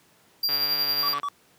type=tone with tremolo; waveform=square; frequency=4753 Hz; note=D8; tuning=20 cents sharp; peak=-21 dBFS; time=0.43-1.14 s; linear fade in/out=5 ms; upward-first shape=triangle; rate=11 Hz; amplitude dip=50%
type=click train; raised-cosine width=0.3 ms; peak=-19 dBFS; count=103; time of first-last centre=0.49-1.198 s; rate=144 Hz
type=tone bursts; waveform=triangle; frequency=1143 Hz; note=D6; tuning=47 cents flat; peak=-24 dBFS; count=3; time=1.03-1.286 s; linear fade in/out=0 ms; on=54 ms; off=47 ms
effects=pink hiss -59 dBFS RMS until 1.58 s + high-pass 150 Hz 12 dB/octave